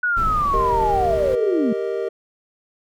sine linear sweep, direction down, 1480 to 207.7 Hz, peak -17 dBFS, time 0.03-1.73 s, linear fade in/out 5 ms
brown noise, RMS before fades -27 dBFS, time 0.16-1.36 s, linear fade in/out 20 ms
triangle chord, Eb major, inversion first, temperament equal, 392 / 466.2 / 622.3 Hz, G4 / Bb4 / Eb5, 0 / 0 / 0 cents, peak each -23 / -23 / -27 dBFS, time 0.53-2.09 s, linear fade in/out 10 ms
effects none

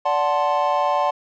triangle chord, D dominant seventh, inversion none, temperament equal with one note detuned, 582.3 / 740 / 880 / 1046.5 Hz, D5 / F#5 / A5 / C6, -15 / 0 / 0 / 0 cents, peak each -21 dBFS, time 0.05-1.11 s, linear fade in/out 10 ms, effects resampled to 16000 Hz

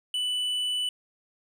sine tone with tanh clipping, 2980 Hz, F#7, 12 cents sharp, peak -27 dBFS, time 0.14-0.89 s, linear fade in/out 2 ms, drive 7 dB, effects none

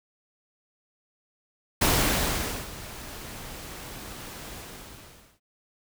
pink noise with ADSR envelope, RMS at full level -21 dBFS, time 1.81-5.4 s, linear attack 10 ms, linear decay 850 ms, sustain -19 dB, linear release 890 ms, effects none

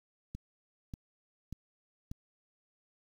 click train, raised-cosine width 5 ms, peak -28 dBFS, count 4, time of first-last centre 0.35-2.115 s, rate 1.7 Hz, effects 9-bit

